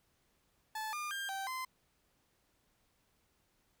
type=tone with pitch steps; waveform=30% pulse; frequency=869 / 1207 / 1597 / 778 / 1033 Hz; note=A5 / D6 / G6 / G5 / C6; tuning=-22 / +47 / +32 / -13 / -22 cents; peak=-35 dBFS; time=0.75-1.65 s; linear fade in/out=5 ms; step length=180 ms; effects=pink hiss -75 dBFS RMS until 3.8 s